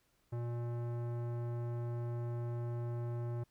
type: tone with tanh clipping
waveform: sine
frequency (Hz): 119.1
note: A#2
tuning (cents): +38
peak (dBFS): -38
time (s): 0.32-3.44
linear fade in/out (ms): 10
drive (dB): 17
effects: pink hiss -75 dBFS RMS until 3.5 s